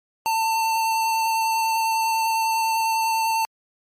square tone with vibrato, 896 Hz, A5, 31 cents sharp, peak -20 dBFS, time 0.26-3.45 s, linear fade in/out 0 ms, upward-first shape sine, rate 10 Hz, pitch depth 11 cents each way, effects MP3 64 kbps

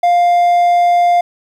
triangle tone, 701 Hz, F5, 6 cents sharp, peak -6 dBFS, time 0.03-1.21 s, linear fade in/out 5 ms, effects 8-bit

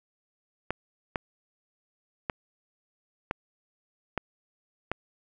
clicks, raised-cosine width 0.5 ms, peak -13 dBFS, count 6, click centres 0.706 / 1.158 / 2.298 / 3.311 / 4.177 / 4.916 s, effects none

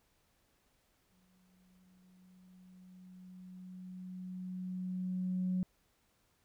sine tone with exponential growth, 183.7 Hz, F#3, 12 cents flat, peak -29 dBFS, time 1.12-5.63 s, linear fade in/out 0 ms, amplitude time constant 980 ms, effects tanh soft clip ceiling -26 dBFS + pink hiss -74 dBFS RMS until 6.44 s

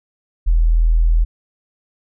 sine tone, 40.93 Hz, E1, 12 cents flat, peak -10 dBFS, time 0.46-1.25 s, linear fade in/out 20 ms, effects none

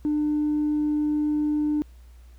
triangle tone with tanh clipping, 299.4 Hz, D4, 33 cents sharp, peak -21 dBFS, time 0.05-1.82 s, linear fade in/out 0 ms, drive 5 dB, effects added 60 Hz sine -45 dBFS peak until 2.38 s + pink hiss -62 dBFS RMS until 2.38 s

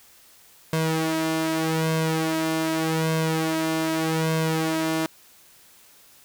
sawtooth tone with flanger, 160.3 Hz, E3, 48 cents flat, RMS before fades -24 dBFS, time 0.73-5.06 s, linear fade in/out 0 ms, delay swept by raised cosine 1.9 to 3.4 ms, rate 0.83 Hz, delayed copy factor +0.75, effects white hiss -53 dBFS RMS until 6.24 s

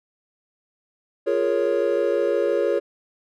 triangle chord, Bb minor seventh, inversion second, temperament equal with one note detuned, 349.2 / 415.3 / 468.6 / 554.4 Hz, F4 / Ab4 / Bb4 / Db5, 0 / 0 / +9 / 0 cents, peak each -24 / -22 / -23 / -21 dBFS, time 1.26-2.8 s, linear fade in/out 20 ms, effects none

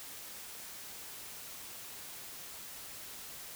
silence, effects white hiss -47 dBFS RMS until 3.55 s

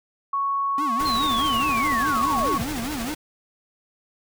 sine tone, 1108.7 Hz, C#6, in tune, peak -21 dBFS, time 0.33-2.58 s, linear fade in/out 5 ms
square tone with vibrato, 263.9 Hz, C4, 15 cents sharp, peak -29 dBFS, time 0.78-3.14 s, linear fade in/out 2 ms, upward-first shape sine, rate 4.8 Hz, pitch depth 270 cents each way
pink noise with tremolo, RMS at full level -31 dBFS, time 0.99-3.15 s, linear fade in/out 10 ms, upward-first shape sine, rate 13 Hz, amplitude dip 35%
sine linear sweep, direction down, 4235 to 91.1 Hz, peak -26 dBFS, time 1.05-2.63 s, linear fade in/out 10 ms
effects none

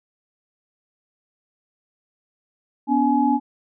sine tone cluster, 247.6 / 286.3 / 844 Hz, B3 / D4 / G#5, +5 / -44 / +28 cents, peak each -20 dBFS, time 2.87-3.4 s, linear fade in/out 50 ms, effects none

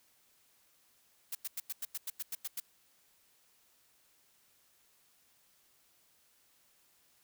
blue noise bursts, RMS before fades -38 dBFS, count 11, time 1.32-2.601 s, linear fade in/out 5 ms, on 31 ms, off 94 ms, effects white hiss -69 dBFS RMS until 7.23 s

